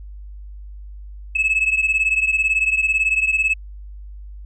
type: beating tone pair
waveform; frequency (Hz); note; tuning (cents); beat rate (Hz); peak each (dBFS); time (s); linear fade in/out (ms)
sine; 2588 / 2606; E7 / E7; -32 / -20; 18; -16 / -18; 1.35-3.54; 10
effects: tanh soft clip ceiling -12 dBFS + added 50 Hz sine -33 dBFS peak until 4.45 s